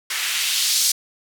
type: noise with band-pass filter sweep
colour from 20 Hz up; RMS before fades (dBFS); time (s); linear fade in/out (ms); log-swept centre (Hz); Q
blue; -21; 0.1-0.92; 5; 1800 to 5400; 1.3
effects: none